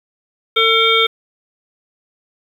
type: harmonic tone with a mistuned harmonic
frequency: 450.2 Hz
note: A4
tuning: 40 cents sharp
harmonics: 1 / 3 / 5 / 7 / 8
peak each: -17 / -17 / -17 / -17 / -17 dBFS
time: 0.56-1.07 s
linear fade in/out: 10 ms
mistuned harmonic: 7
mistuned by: +34 cents
effects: 7-bit